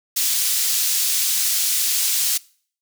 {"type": "high-pass noise", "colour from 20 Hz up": "pink", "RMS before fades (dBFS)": -20, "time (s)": [0.16, 2.38], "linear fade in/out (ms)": 10, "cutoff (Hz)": 4900, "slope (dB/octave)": 12, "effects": ["noise-tail reverb RT60 0.5 s tail -23 dB re dry"]}